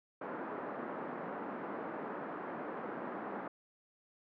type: band-pass noise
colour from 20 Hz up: pink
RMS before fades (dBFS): -42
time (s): 0.21-3.48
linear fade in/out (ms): 5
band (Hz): 220 to 1500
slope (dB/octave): 24
effects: none